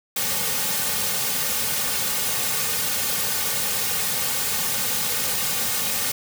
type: noise with comb filter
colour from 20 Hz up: white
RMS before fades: -24 dBFS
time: 0.16-6.12 s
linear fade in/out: 5 ms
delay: 3 ms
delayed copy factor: -0.95
effects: none